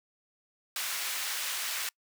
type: high-pass noise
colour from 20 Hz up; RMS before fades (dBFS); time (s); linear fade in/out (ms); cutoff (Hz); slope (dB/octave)
pink; -34; 0.76-1.89; 2; 1600; 12
effects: noise-tail reverb RT60 0.1 s tail -26 dB re dry